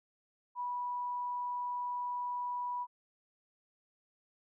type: tone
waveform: sine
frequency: 980 Hz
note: B5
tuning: 14 cents flat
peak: -34 dBFS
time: 0.55-2.87 s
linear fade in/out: 50 ms
effects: none